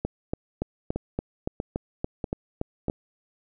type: two click trains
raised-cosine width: 2 ms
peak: -13 / -15 dBFS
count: 11 / 4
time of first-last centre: 0.05-2.899 / 0.96-2.883 s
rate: 3.51 / 1.56 Hz
effects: none